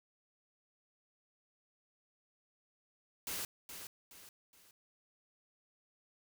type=noise with echo; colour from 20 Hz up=white; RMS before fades=-40 dBFS; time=3.27-3.45 s; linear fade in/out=2 ms; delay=420 ms; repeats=3; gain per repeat=-8 dB; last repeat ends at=4.71 s; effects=none